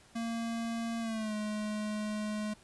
square tone with pitch glide, 230 to 212.1 Hz, A#3 to G#3, -23 to +37 cents, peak -34 dBFS, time 0.15-2.54 s, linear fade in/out 10 ms, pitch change -140 cents, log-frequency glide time 1-1.34 s, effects pink hiss -60 dBFS RMS until 2.63 s + resampled to 24000 Hz

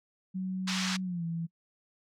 sine tone with pitch glide, 187 to 166.6 Hz, F#3 to E3, +19 to +19 cents, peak -31 dBFS, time 0.34-1.47 s, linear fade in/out 20 ms, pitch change -200 cents, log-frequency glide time 1.03-1.24 s
white band-pass noise, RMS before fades -34 dBFS, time 0.67-0.97 s, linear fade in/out 10 ms, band 880 to 5700 Hz, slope 24 dB/octave
effects noise-tail reverb RT60 0.1 s tail -25 dB re dry

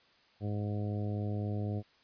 harmonic tone, 103.83 Hz, G#2, in tune, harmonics 1 / 2 / 3 / 4 / 5 / 6 / 7, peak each -33 / -39 / -43 / -45 / -47 / -49 / -50 dBFS, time 0.4-1.83 s, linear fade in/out 50 ms, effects white hiss -65 dBFS RMS until 2.03 s + resampled to 11025 Hz

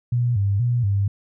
sine tone with vibrato, 109.9 Hz, A2, 2 cents flat, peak -17 dBFS, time 0.12-1.08 s, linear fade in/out 5 ms, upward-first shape square, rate 2.1 Hz, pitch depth 170 cents each way, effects none

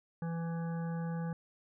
harmonic tone, 166.8 Hz, E3, 21 cents sharp, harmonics 1 / 3 / 5 / 7 / 9 / 10, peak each -34 / -46 / -48 / -54 / -55 / -56 dBFS, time 0.22-1.33 s, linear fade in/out 2 ms, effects none

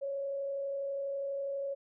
sine tone with frequency modulation, 554.4 Hz, C#5, in tune, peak -33 dBFS, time 0.01-1.75 s, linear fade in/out 20 ms, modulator 32.2 Hz, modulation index 0.24, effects none

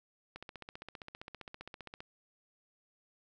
click train, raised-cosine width 0.3 ms, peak -29 dBFS, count 26, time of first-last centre 0.36-2.005 s, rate 15.2 Hz, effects none

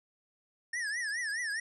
square tone with vibrato, 1800 Hz, A6, 39 cents sharp, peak -33 dBFS, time 0.73-1.6 s, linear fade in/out 5 ms, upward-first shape triangle, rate 4.8 Hz, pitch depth 190 cents each way, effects resampled to 24000 Hz

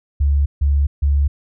sine tone bursts, 71 Hz, C#2, 42 cents sharp, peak -12 dBFS, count 3, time 0.2-1.28 s, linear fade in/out 10 ms, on 260 ms, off 150 ms, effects none

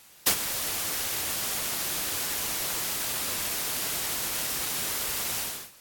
white noise with ADSR envelope, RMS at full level -18 dBFS, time 0.26-5.72 s, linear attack 11 ms, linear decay 80 ms, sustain -12 dB, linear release 340 ms, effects white hiss -53 dBFS RMS until 5.8 s + AAC 64 kbps

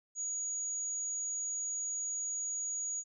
sine tone, 6770 Hz, G#8, 32 cents sharp, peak -34 dBFS, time 0.15-3.04 s, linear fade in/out 50 ms, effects none

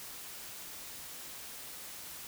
silence, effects white hiss -46 dBFS RMS until 2.27 s

